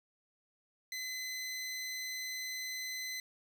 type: tone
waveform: 20% pulse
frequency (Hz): 2030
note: B6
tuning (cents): +47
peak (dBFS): -33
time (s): 0.92-3.2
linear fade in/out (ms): 2
effects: none